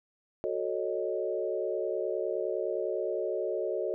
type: chord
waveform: sine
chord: D# half-diminished seventh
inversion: first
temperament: equal with one note detuned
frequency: 370 / 440 / 552.8 / 622.3 Hz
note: F#4 / A4 / C#5 / D#5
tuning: 0 / 0 / -5 / 0 cents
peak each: -34 / -34 / -35 / -35 dBFS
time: 0.44-3.94 s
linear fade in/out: 0 ms
effects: none